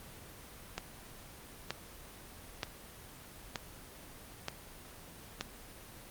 click train, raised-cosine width 0.2 ms, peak -17 dBFS, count 6, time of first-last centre 0.78-5.41 s, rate 1.08 Hz, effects pink hiss -51 dBFS RMS until 6.1 s + Opus 24 kbps

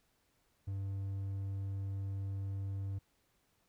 triangle tone, 97.8 Hz, G2, 4 cents flat, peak -34 dBFS, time 0.67-2.99 s, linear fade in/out 10 ms, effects pink hiss -75 dBFS RMS until 3.68 s

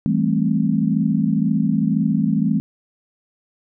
sine chord, A minor seventh, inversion second, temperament just, 165 / 198 / 220 / 264 Hz, E3 / G3 / A3 / C4, +2 / +18 / 0 / +16 cents, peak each -21 / -21 / -20 / -23 dBFS, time 0.06-2.6 s, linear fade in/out 0 ms, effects none

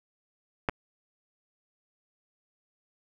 clicks, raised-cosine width 0.5 ms, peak -10 / -19 dBFS, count 2, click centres 0.688 / 0.695 s, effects none

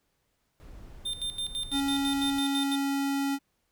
brown noise, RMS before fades -46 dBFS, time 0.6-2.39 s, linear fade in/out 0 ms
square tone with tremolo, 3600 Hz, A7, 39 cents sharp, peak -30 dBFS, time 1.05-2.76 s, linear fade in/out 10 ms, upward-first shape square, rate 6 Hz, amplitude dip 75%
square tone, 277.2 Hz, C#4, in tune, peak -27 dBFS, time 1.71-3.39 s, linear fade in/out 50 ms
effects pink hiss -75 dBFS RMS until 3.71 s

